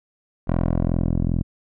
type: tone with low-pass filter sweep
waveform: 10% pulse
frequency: 42.57 Hz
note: F1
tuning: 44 cents flat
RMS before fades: -21 dBFS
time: 0.47-1.43 s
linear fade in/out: 20 ms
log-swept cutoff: 1100 to 240 Hz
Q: 0.76
effects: none